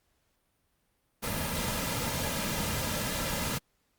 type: noise with comb filter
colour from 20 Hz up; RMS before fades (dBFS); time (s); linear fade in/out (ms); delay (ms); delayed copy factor
pink; -32; 1.22-3.59; 20; 2.7; -0.55
effects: pink hiss -74 dBFS RMS until 3.98 s + Opus 48 kbps